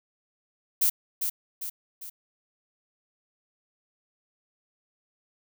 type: noise with echo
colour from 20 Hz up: violet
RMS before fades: -22 dBFS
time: 0.81-0.9 s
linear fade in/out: 10 ms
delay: 400 ms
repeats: 3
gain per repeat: -6 dB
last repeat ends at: 2.1 s
effects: none